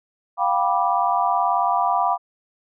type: chord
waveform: sine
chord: G dominant seventh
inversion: third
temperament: just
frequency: 705.6 / 784 / 980 / 1176 Hz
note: F5 / G5 / B5 / D6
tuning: +18 / 0 / -14 / +2 cents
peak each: -22 / -23 / -22 / -24 dBFS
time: 0.37-2.18 s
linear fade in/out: 50 ms
effects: none